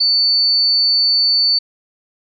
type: tone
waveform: sine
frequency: 4500 Hz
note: C#8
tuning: 25 cents sharp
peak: -11 dBFS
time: 0-1.59 s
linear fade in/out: 10 ms
effects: none